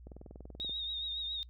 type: click train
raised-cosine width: 2 ms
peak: -35 dBFS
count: 14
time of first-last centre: 0.07-0.695 s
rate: 20.8 Hz
type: tone with vibrato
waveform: sine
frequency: 3729 Hz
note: A#7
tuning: in tune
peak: -35 dBFS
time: 0.6-1.43 s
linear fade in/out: 0 ms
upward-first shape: triangle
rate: 7.2 Hz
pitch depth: 58 cents each way
effects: noise-tail reverb RT60 0.1 s tail -24 dB re dry + added 60 Hz sine -50 dBFS peak until 1.49 s